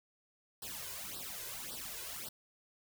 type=noise with flanger; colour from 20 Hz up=white; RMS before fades=-44 dBFS; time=0.62-2.29 s; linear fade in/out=5 ms; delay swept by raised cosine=0.22 to 2.02 ms; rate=1.8 Hz; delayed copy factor=+1; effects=none